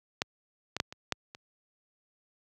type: clicks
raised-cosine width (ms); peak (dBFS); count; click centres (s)
0.2; -11 / -15 / -8 / -25 / -10 / -27; 6; 0.219 / 0.766 / 0.801 / 0.925 / 1.123 / 1.349
effects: high-pass 80 Hz 12 dB/octave